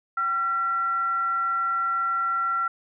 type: tone with frequency modulation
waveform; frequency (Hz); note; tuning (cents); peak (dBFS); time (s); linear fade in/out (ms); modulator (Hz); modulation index
sine; 1363; F6; -43; -22; 0.17-2.68; 5; 590; 0.24
effects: none